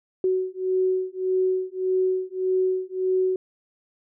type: beating tone pair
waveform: sine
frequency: 372.1 / 373.8 Hz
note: F#4 / F#4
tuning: +10 / +18 cents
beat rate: 1.7 Hz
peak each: -24 dBFS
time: 0.24-3.36 s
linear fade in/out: 2 ms
effects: none